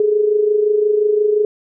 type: tone with amplitude modulation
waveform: sine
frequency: 420.7 Hz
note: G#4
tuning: 22 cents sharp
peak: -9 dBFS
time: 0-1.45 s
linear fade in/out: 2 ms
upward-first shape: sine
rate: 25.7 Hz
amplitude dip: 60%
effects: none